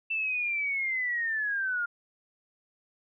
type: linear sweep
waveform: sine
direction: down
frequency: 2673 to 1396.9 Hz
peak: -27 dBFS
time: 0.1-1.86 s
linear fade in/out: 10 ms
effects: none